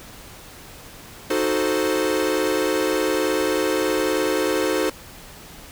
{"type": "chord", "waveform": "45% pulse", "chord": "D# diminished seventh", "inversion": "none", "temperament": "equal", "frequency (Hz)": [311.1, 370, 440, 523.3], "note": ["D#4", "F#4", "A4", "C5"], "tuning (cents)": [0, 0, 0, 0], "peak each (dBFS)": -25, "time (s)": [1.3, 4.9], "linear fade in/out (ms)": 5, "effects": ["pink hiss -42 dBFS RMS until 5.71 s"]}